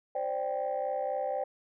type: chord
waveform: sine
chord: C suspended second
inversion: none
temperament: equal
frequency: 523.3 / 587.3 / 784 Hz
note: C5 / D5 / G5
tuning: 0 / 0 / 0 cents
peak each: -33 dBFS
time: 0.15-1.44 s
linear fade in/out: 5 ms
effects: tanh soft clip ceiling -23 dBFS